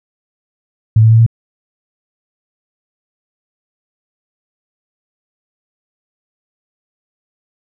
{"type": "tone with pitch steps", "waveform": "sine", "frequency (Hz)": [110, 111.54, 113.09, 114.67], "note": ["A2", "A2", "A2", "A#2"], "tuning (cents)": [0, 24, 48, -28], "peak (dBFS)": -4, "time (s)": [0.96, 1.264], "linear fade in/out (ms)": 5, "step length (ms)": 76, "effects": []}